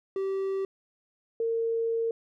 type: tone pair in turn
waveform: triangle / sine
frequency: 387.1 / 457.1 Hz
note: G4 / A#4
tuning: -22 / -34 cents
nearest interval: minor third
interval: 288 cents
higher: second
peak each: -25 / -25 dBFS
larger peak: neither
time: 0.16-0.65 / 1.4-2.11 s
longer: second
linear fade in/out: 2 ms
effects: none